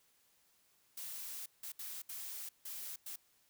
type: noise bursts at uneven times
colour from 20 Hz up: blue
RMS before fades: -45 dBFS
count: 6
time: 0.97-1.46 / 1.63-1.72 / 1.79-2.02 / 2.09-2.49 / 2.65-2.96 / 3.06-3.16 s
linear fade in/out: 5 ms
effects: white hiss -72 dBFS RMS until 3.49 s